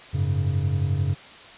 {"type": "chord", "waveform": "triangle", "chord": "F# suspended second", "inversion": "none", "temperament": "equal", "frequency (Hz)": [92.5, 103.83, 138.59], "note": ["F#2", "G#2", "C#3"], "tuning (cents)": [0, 0, 0], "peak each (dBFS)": [-22, -25, -23], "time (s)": [0.13, 1.15], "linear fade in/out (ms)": 20, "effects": ["white hiss -44 dBFS RMS until 1.57 s", "resampled to 8000 Hz"]}